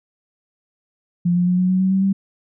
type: tone with pitch steps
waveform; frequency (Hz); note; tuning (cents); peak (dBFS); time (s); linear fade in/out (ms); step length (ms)
sine; 174.61 / 177.35 / 180.14 / 182.97 / 185.85 / 188.77 / 191.74 / 194.75; F3 / F3 / F#3 / F#3 / F#3 / F#3 / G3 / G3; 0 / +27 / -46 / -19 / +8 / +35 / -38 / -11; -14; 1.25-2.13; 10; 110
effects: none